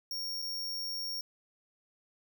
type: tone with dropouts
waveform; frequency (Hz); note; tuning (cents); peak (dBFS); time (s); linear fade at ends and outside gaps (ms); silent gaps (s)
45% pulse; 5550; F8; -12; -35; 0.11-1.21; 2; 0.419-0.423
effects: none